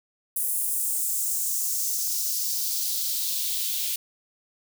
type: noise with high-pass filter sweep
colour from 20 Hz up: blue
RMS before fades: -27 dBFS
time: 0.36-3.96 s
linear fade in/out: 5 ms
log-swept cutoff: 10000 to 3100 Hz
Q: 2.1
effects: none